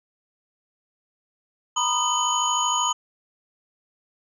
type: tone cluster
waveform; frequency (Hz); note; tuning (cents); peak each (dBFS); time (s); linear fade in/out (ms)
sine; 949 / 1002 / 1232 / 3028 / 6730; A#5 / B5 / D#6 / F#7 / G#8; +31 / +25 / -17 / +39 / +22; -26; 1.76-2.93; 10
effects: tanh soft clip ceiling -12 dBFS